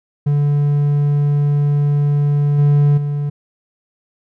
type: tone with level steps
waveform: triangle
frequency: 145 Hz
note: D3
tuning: 22 cents flat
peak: -10 / -7 / -15 dBFS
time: 0.26-3.3 s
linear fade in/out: 10 ms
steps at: 2.58 / 2.97 s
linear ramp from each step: 10 ms
effects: none